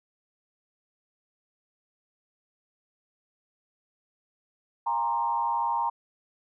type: tone with frequency modulation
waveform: sine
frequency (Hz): 932.3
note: A#5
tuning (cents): 0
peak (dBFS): -24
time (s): 4.86-5.9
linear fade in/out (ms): 10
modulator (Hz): 117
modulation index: 0.89
effects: none